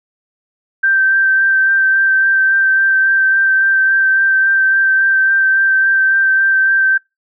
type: tone with vibrato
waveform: sine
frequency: 1563 Hz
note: G6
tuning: 6 cents flat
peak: -9 dBFS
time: 0.83-6.98 s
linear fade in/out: 10 ms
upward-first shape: sine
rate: 3.6 Hz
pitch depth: 14 cents each way
effects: noise-tail reverb RT60 0.2 s tail -24 dB re dry